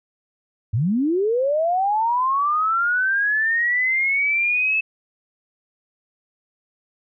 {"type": "linear sweep", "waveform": "sine", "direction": "up", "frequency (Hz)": [94.9, 2623], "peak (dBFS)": -17, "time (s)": [0.73, 4.81], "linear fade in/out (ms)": 10, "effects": []}